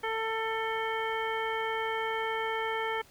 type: harmonic tone with a mistuned harmonic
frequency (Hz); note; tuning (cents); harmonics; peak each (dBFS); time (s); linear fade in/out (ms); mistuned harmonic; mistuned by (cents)
445.9; A4; +23; 1 / 2 / 3 / 4 / 5 / 7; -34 / -34 / -38 / -38 / -38 / -43; 0.03-3.02; 10; 5; -18
effects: pink hiss -58 dBFS RMS until 3.1 s